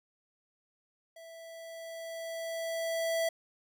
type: tone with level ramp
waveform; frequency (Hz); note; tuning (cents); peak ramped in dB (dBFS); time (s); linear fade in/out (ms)
square; 659.3; E5; 0; -49 to -28; 1.16-3.29; 5
effects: none